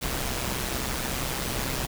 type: noise with amplitude modulation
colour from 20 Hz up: pink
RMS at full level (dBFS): -27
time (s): 0.01-1.87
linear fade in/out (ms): 20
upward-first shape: sine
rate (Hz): 129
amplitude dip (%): 60
effects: none